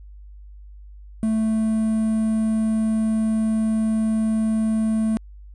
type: tone with quantisation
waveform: triangle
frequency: 220 Hz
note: A3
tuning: in tune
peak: -16 dBFS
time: 1.23-5.17 s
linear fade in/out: 0 ms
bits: 7
effects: added 50 Hz sine -39 dBFS peak until 5.54 s + resampled to 24000 Hz